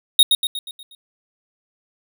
square tone with echo, 3739 Hz, A#7, 4 cents sharp, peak -7 dBFS, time 0.19-0.23 s, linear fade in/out 2 ms, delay 120 ms, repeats 6, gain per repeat -6 dB, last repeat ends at 0.95 s, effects none

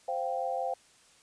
sine chord, C suspended fourth, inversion none, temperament equal, 523.3 / 698.5 / 784 Hz, C5 / F5 / G5, 0 / 0 / 0 cents, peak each -34 dBFS, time 0.08-0.74 s, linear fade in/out 5 ms, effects white hiss -61 dBFS RMS until 1.22 s + resampled to 22050 Hz

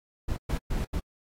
brown noise bursts at uneven times, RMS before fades -28 dBFS, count 4, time 0.28-0.37 / 0.49-0.58 / 0.7-0.85 / 0.93-1 s, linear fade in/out 10 ms, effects AAC 48 kbps

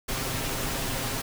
pink noise with comb filter, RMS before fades -30 dBFS, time 0.08-1.22 s, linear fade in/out 10 ms, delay 7.5 ms, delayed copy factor +0.55, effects none

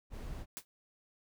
brown noise, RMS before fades -42 dBFS, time 0.1-0.46 s, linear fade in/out 50 ms
white noise with exponential decay, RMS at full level -38 dBFS, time 0.57-0.65 s, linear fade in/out 0 ms, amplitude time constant 16 ms
effects none

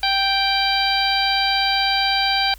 harmonic tone, 784 Hz, G5, in tune, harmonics 1 / 2 / 3 / 4 / 5 / 6, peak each -21 / -25 / -25 / -25 / -24 / -24 dBFS, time 0.03-2.54 s, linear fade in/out 2 ms, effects added 47 Hz sine -40 dBFS peak until 2.58 s + white hiss -49 dBFS RMS until 2.58 s

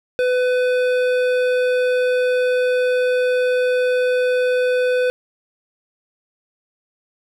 triangle tone with hard clipping, 501 Hz, B4, 25 cents sharp, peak -17 dBFS, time 0.19-5.1 s, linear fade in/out 0 ms, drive 16 dB, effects none

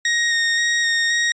sawtooth tone with vibrato, 1864.7 Hz, A#6, in tune, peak -13 dBFS, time 0.05-1.32 s, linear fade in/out 2 ms, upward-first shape square, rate 1.9 Hz, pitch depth 12 cents each way, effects resampled to 16000 Hz

